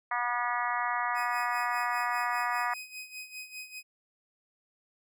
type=harmonic tone; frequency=242.3 Hz; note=B3; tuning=33 cents flat; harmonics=3 / 4 / 5 / 6 / 7 / 8 / 9; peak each=-35 / -33 / -33 / -40 / -38 / -36 / -42 dBFS; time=0.11-2.74 s; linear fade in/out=5 ms
type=tone with tremolo; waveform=sawtooth; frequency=2512 Hz; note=D#7; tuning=16 cents sharp; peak=-35 dBFS; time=1.14-3.83 s; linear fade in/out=50 ms; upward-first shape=sine; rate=5 Hz; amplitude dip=75%
effects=none